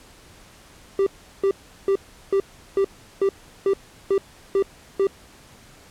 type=tone bursts; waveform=triangle; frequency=392 Hz; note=G4; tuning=in tune; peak=-14 dBFS; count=10; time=0.99-5.07 s; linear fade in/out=2 ms; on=75 ms; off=370 ms; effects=pink hiss -49 dBFS RMS until 5.9 s + low-pass 11000 Hz 12 dB/octave